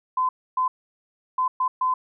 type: tone bursts at uneven times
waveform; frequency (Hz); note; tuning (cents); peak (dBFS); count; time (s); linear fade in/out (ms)
sine; 1022; C6; -41; -19; 5; 0.17-0.29 / 0.57-0.68 / 1.38-1.48 / 1.6-1.68 / 1.81-1.94; 5
effects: none